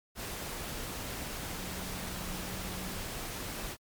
sine tone in noise, 185 Hz, F#3, in tune, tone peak -43 dBFS, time 1.51-3.03 s, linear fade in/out 50 ms, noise pink, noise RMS -39 dBFS, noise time 0.15-3.77 s, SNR -7 dB, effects MP3 96 kbps

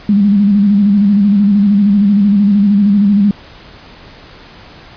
sine tone with vibrato, 202.5 Hz, G#3, 43 cents flat, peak -6 dBFS, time 0.09-3.31 s, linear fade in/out 2 ms, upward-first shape square, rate 13 Hz, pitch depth 49 cents each way, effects pink hiss -37 dBFS RMS until 4.96 s + resampled to 11025 Hz

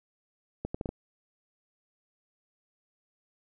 accelerating click train, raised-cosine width 2 ms, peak -19 dBFS, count 5, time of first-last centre 0.65-0.891 s, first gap 95 ms, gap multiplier 0.7, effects none

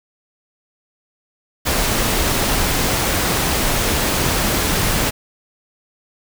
pink noise, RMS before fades -18 dBFS, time 1.65-5.11 s, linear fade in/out 20 ms, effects none

